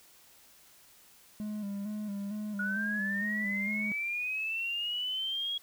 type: tone with vibrato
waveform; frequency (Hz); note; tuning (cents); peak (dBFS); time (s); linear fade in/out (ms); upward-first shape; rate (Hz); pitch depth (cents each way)
triangle; 205.7; G#3; -16; -32; 1.4-3.92; 0; square; 2.2; 46
type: linear sweep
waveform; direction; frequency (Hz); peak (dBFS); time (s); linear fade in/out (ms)
sine; up; 1442 to 3322; -31; 2.59-5.58; 5
effects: white hiss -59 dBFS RMS until 5.62 s